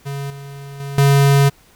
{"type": "tone with level steps", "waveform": "square", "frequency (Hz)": 139.8, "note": "C#3", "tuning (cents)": 15, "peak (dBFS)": [-24, -32, -26, -10], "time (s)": [0.05, 1.5], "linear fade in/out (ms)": 20, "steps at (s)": [0.3, 0.8, 0.98], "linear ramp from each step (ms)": 2, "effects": ["pink hiss -51 dBFS RMS until 1.75 s"]}